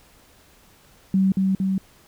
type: tone with echo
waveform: sine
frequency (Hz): 191.3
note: G3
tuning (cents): -42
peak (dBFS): -15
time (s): 1.14-1.32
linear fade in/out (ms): 2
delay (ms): 230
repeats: 2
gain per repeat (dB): -2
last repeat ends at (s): 1.78
effects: pink hiss -54 dBFS RMS until 2.07 s